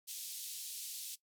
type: band-pass noise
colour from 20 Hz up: white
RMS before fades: -45 dBFS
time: 0.07-1.16 s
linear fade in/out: 20 ms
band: 3200 to 14000 Hz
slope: 24 dB/octave
effects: noise-tail reverb RT60 0.1 s tail -18 dB re dry

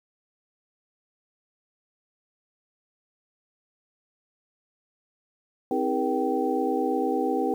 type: tone cluster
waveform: sine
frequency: 261.4 / 318.7 / 410.1 / 478.7 / 775 Hz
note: C4 / D#4 / G#4 / A#4 / G5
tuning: -1 / +42 / -22 / +46 / -20 cents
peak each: -29 dBFS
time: 5.71-7.54 s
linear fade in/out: 2 ms
effects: 9-bit

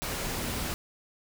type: tone in noise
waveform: sine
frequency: 238.7 Hz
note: A#3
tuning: 41 cents sharp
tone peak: -42 dBFS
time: 0.44-0.69 s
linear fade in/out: 0 ms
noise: pink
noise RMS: -33 dBFS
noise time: 0.02-0.74 s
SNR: -12 dB
effects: none

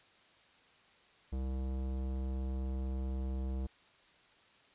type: tone with tanh clipping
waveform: sine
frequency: 65.41 Hz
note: C2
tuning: in tune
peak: -36 dBFS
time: 1.32-3.67 s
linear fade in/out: 10 ms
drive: 18 dB
effects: white hiss -64 dBFS RMS until 4.74 s + resampled to 8000 Hz

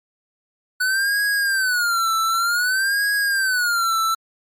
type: tone with vibrato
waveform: square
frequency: 1480 Hz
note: F#6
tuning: in tune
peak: -18 dBFS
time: 0.8-4.15 s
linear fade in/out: 10 ms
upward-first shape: sine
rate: 0.54 Hz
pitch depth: 190 cents each way
effects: MP3 64 kbps

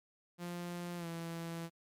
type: tone with pitch glide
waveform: sawtooth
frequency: 174.61 to 167.01 Hz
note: F3 to E3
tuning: 0 to +23 cents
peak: -36 dBFS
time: 0.38-1.7 s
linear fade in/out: 50 ms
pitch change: -77 cents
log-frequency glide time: 0.97-1.07 s
effects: MP3 96 kbps

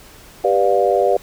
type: chord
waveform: sine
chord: G dominant seventh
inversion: none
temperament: just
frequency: 392 / 490 / 588 / 705.6 Hz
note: G4 / B4 / D5 / F5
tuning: 0 / -14 / +2 / +18 cents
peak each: -18 dBFS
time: 0.44-1.17 s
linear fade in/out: 5 ms
effects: pink hiss -43 dBFS RMS until 1.22 s

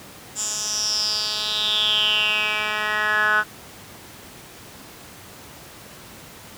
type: tone with band-pass filter sweep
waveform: 10% pulse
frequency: 212.4 Hz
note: G#3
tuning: 39 cents sharp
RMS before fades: -22 dBFS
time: 0.35-3.44 s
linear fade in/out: 50 ms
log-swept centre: 7200 to 1500 Hz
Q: 8
effects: pink hiss -42 dBFS RMS until 6.57 s + high-pass 80 Hz 12 dB/octave

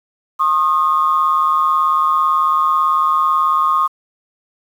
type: tone pair together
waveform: sine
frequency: 1075 / 1233.1 Hz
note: C6 / D#6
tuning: +47 / -16 cents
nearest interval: major second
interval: 237 cents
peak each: -14 dBFS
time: 0.39-3.88 s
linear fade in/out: 20 ms
effects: tanh soft clip ceiling -4 dBFS + 7-bit

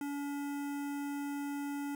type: tone with notch filter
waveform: square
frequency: 284.9 Hz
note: C#4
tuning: 48 cents sharp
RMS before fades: -38 dBFS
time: 0.01-1.95 s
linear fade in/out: 2 ms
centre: 4100 Hz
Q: 0.95
effects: none

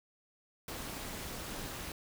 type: noise with amplitude modulation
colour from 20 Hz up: pink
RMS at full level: -39 dBFS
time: 0.68-1.92 s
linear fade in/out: 2 ms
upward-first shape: sine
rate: 251 Hz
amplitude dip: 70%
effects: none

